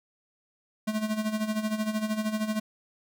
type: tone with tremolo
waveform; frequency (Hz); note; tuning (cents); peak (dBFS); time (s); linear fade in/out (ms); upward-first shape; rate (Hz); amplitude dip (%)
square; 215.7; A3; -34; -25; 0.87-2.6; 10; sine; 13; 70
effects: none